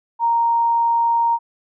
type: tone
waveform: sine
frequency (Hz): 931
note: A#5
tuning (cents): -2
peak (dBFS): -14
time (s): 0.19-1.39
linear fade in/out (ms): 50
effects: none